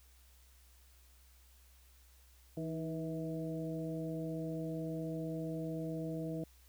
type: harmonic tone with a mistuned harmonic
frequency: 162.2 Hz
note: E3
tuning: 28 cents flat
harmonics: 1 / 2 / 3 / 4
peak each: -40 / -41 / -45 / -46 dBFS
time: 2.57-6.44 s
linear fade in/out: 2 ms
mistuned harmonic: 2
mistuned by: -42 cents
effects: added 63 Hz sine -61 dBFS peak until 6.68 s + white hiss -67 dBFS RMS until 6.68 s